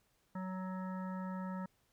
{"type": "harmonic tone", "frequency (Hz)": 186.6, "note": "F#3", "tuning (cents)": 15, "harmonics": [1, 3, 5, 7, 9, 10], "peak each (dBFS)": [-39, -50, -48, -51, -58, -60], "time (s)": [0.35, 1.66], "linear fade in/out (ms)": 5, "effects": ["pink hiss -75 dBFS RMS until 1.92 s"]}